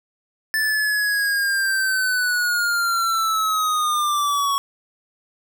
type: linear sweep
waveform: square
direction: down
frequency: 1760 to 1108.7 Hz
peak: -19 dBFS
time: 0.54-4.58 s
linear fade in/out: 0 ms
effects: 9-bit